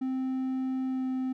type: tone with pitch glide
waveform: triangle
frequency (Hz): 260.9 to 259.2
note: C4 to C4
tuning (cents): -5 to -16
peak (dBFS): -26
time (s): 0.01-1.33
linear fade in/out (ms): 10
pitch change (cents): -11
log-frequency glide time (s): 0.87-1.06
effects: none